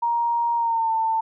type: tone with pitch glide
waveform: sine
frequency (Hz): 939 to 894.5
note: A#5 to A5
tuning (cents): +12 to +28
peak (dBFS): -19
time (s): 0.02-1.21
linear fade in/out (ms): 10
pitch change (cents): -84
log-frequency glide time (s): 0.56-0.9
effects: none